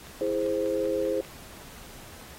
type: click train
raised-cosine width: 0.3 ms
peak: -30 dBFS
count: 7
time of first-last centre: 0.07-1.249 s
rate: 5.09 Hz
type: chord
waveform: sine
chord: E augmented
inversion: none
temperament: equal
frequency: 329.6 / 415.3 / 523.3 Hz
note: E4 / G#4 / B#4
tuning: 0 / 0 / 0 cents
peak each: -31 / -29 / -27 dBFS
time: 0.21-1.21 s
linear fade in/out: 2 ms
effects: pink hiss -47 dBFS RMS until 2.38 s + AAC 48 kbps